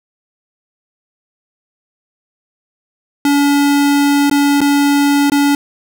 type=tone with dropouts; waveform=square; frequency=285.1 Hz; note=C#4; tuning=49 cents sharp; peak=-10 dBFS; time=3.25-5.55 s; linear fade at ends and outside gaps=2 ms; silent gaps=4.298-4.312 / 4.606-4.614 / 5.299-5.319 s; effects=none